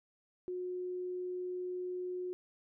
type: tone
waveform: sine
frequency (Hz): 362.6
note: F#4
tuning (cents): -35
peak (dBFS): -36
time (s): 0.48-2.33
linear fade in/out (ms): 0
effects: none